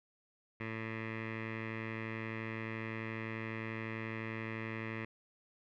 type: tone with low-pass filter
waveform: 15% pulse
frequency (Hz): 111.6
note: A2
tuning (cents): +25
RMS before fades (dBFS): -41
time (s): 0.6-5.05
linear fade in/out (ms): 5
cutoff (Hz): 2200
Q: 7.8
effects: none